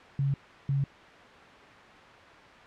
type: tone pair in turn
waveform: sine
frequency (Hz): 138.59 / 138.59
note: C#3 / C#3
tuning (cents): 0 / 0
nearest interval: unison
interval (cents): 0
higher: neither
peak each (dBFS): -24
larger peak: neither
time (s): 0.19-0.34 / 0.69-0.84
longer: neither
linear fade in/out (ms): 2
effects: white hiss -49 dBFS RMS until 2.66 s + low-pass 2000 Hz 12 dB/octave